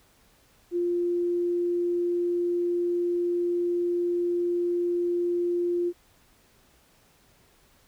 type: tone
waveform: sine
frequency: 349.4 Hz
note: F4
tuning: 1 cent sharp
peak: -23 dBFS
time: 0.71-5.93 s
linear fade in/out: 50 ms
effects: pink hiss -61 dBFS RMS until 7.87 s